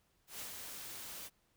white noise with ADSR envelope, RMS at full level -44 dBFS, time 0.27-1.3 s, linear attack 130 ms, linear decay 100 ms, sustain -3 dB, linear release 40 ms, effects pink hiss -75 dBFS RMS until 1.56 s

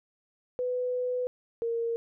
sine tone pair in turn, 498.6 / 463.5 Hz, B4 / A#4, +16 / -10 cents, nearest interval minor second, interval 126 cents, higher first, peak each -27 dBFS, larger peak neither, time 0.59-1.27 / 1.62-1.96 s, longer first, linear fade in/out 0 ms, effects none

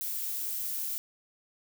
violet noise, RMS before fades -34 dBFS, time 0.01-0.98 s, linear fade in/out 0 ms, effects none

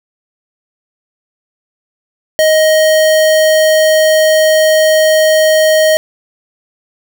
square tone, 626 Hz, D#5, 10 cents sharp, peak -7 dBFS, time 2.39-5.97 s, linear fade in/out 0 ms, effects none

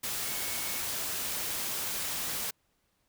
sine tone in noise, 2208 Hz, C#7, 7 cents flat, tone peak -45 dBFS, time 0.25-0.8 s, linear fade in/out 10 ms, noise white, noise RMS -34 dBFS, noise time 0.03-2.51 s, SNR -14 dB, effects pink hiss -74 dBFS RMS until 3.08 s

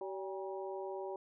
harmonic tone with a mistuned harmonic, 191.2 Hz, G3, 43 cents flat, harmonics 2 / 3 / 4 / 5, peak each -41 / -45 / -47 / -49 dBFS, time 0.01-1.16 s, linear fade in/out 2 ms, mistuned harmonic 4, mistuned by +78 cents, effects none

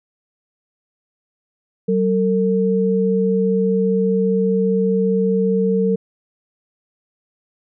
sine tone pair together, 190 / 452.5 Hz, F#3 / A4, +46 / +48 cents, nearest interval octave + minor third, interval 1502 cents, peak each -17 dBFS, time 1.88-5.96 s, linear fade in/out 10 ms, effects none

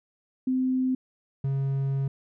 sine / triangle tone pair in turn, 257.9 / 136.62 Hz, C4 / C#3, -25 / -25 cents, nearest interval major seventh, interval 1100 cents, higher first, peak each -22 dBFS, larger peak neither, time 0.47-0.95 / 1.44-2.08 s, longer second, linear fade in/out 5 ms, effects none

